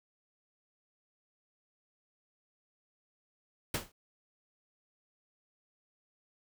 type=noise with exponential decay; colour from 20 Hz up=pink; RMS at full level=-29 dBFS; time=3.74-3.92 s; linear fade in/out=5 ms; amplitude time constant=38 ms; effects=none